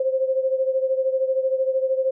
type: beating tone pair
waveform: sine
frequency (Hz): 523.3 / 536.3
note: C5 / C5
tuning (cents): 0 / +43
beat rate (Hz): 13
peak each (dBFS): -20 / -25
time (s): 0-2.11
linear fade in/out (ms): 5
effects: none